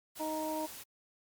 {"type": "noise", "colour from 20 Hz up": "white", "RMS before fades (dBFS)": -47, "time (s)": [0.15, 0.84], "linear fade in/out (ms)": 20}
{"type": "harmonic tone", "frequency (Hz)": 311.7, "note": "D#4", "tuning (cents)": 3, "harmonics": [1, 2, 3], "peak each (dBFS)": [-38, -38, -38], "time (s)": [0.19, 0.67], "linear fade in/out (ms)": 20}
{"effects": ["Opus 48 kbps"]}